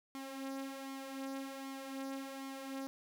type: tone with flanger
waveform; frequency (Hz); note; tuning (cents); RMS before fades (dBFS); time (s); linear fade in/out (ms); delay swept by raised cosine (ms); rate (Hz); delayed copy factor
sawtooth; 270; C#4; -45; -44; 0.15-2.87; 0; 0.9 to 3.9; 1.3; +0.55
effects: none